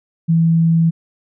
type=tone; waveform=sine; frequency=164.81 Hz; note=E3; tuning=in tune; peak=-10 dBFS; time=0.28-0.91 s; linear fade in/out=20 ms; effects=none